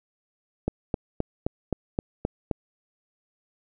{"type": "click train", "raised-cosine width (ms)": 2, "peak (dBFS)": -11, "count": 8, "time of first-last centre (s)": [0.68, 2.512], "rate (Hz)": 3.82, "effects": []}